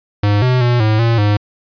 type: tone with pitch steps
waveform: square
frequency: 102.9 / 126.8 / 121.5 / 108.4 / 116 / 103.7 Hz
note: G#2 / B2 / B2 / A2 / A#2 / G#2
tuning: -16 / +46 / -28 / -25 / -8 / -2 cents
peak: -11 dBFS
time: 0.23-1.37 s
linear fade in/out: 5 ms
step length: 190 ms
effects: resampled to 11025 Hz